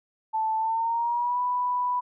sine tone with pitch glide, 880 to 987.8 Hz, A5 to B5, 0 to 0 cents, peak -23 dBFS, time 0.33-2.01 s, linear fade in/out 20 ms, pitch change +200 cents, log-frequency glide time 0.57-1.4 s, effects none

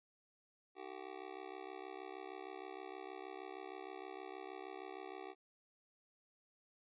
25% pulse tone with amplitude modulation, 381.8 Hz, G4, 46 cents flat, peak -39 dBFS, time 0.75-5.35 s, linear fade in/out 50 ms, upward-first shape sine, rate 66.4 Hz, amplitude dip 100%, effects resampled to 8000 Hz

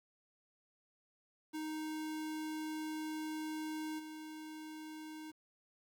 square tone with level steps, 311.1 Hz, D#4, in tune, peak -40 / -46 dBFS, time 1.53-5.32 s, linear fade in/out 20 ms, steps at 3.98 s, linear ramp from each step 20 ms, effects 11-bit

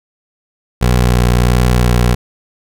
20% pulse tone with vibrato, 60.8 Hz, B1, 26 cents flat, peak -4 dBFS, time 0.81-2.15 s, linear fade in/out 10 ms, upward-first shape sine, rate 1.5 Hz, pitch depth 17 cents each way, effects none

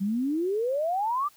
sine exponential sweep, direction up, 187.3 to 1219 Hz, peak -24 dBFS, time 0-1.29 s, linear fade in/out 20 ms, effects white hiss -58 dBFS RMS until 1.36 s

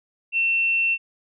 sine tone, 2700 Hz, E7, 41 cents sharp, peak -18 dBFS, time 0.32-0.98 s, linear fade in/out 50 ms, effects none

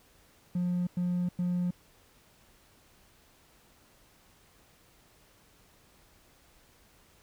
triangle tone bursts, 177.7 Hz, F3, 30 cents sharp, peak -24 dBFS, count 3, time 0.55-1.708 s, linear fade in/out 5 ms, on 320 ms, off 99 ms, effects tanh soft clip ceiling -22 dBFS + pink hiss -62 dBFS RMS until 7.22 s

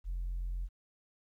sine tone, 43.89 Hz, F1, 9 cents sharp, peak -32 dBFS, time 0.04-0.69 s, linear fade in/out 50 ms, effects tanh soft clip ceiling -31 dBFS + 12-bit

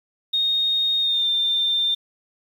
sine tone with pitch glide, 3711 to 3591 Hz, A#7 to A7, -9 to +35 cents, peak -18 dBFS, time 0.33-1.95 s, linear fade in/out 10 ms, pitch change -56 cents, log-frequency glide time 1-1.26 s, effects 8-bit

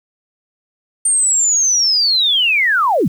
sine linear sweep, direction down, 8870 to 120.9 Hz, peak -11 dBFS, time 1.05-3.08 s, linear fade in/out 5 ms, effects 7-bit

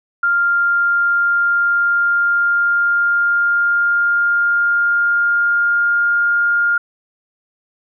sine tone with pitch glide, 1396.9 to 1410.7 Hz, F6 to F6, 0 to +17 cents, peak -12 dBFS, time 0.23-6.78 s, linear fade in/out 5 ms, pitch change +17 cents, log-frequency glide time 0.45-6.19 s, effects none

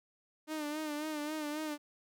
sawtooth tone with vibrato, 303.2 Hz, D#4, 45 cents flat, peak -32 dBFS, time 0.47-1.78 s, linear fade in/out 50 ms, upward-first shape sine, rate 3.7 Hz, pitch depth 56 cents each way, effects none

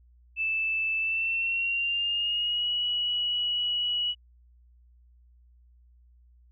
sine tone with pitch glide, 2637 to 2926 Hz, E7 to F#7, 0 to -20 cents, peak -25 dBFS, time 0.36-4.15 s, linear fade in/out 50 ms, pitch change +180 cents, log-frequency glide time 0.99-2.72 s, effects added 60 Hz sine -55 dBFS peak until 6.51 s

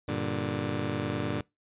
15% pulse chord, G minor, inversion none, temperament just, 98 / 117.6 / 147 Hz, G2 / Bb2 / D3, 0 / +16 / +2 cents, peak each -28 dBFS, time 0.08-1.41 s, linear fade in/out 5 ms, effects noise-tail reverb RT60 0.2 s tail -23 dB re dry + resampled to 8000 Hz

